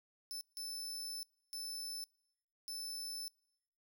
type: tone bursts at uneven times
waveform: sawtooth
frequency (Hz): 5274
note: E8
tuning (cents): 0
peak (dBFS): -39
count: 4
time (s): 0.31-0.41 / 0.57-1.23 / 1.53-2.04 / 2.68-3.28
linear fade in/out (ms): 0
effects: noise-tail reverb RT60 0.9 s tail -26 dB re dry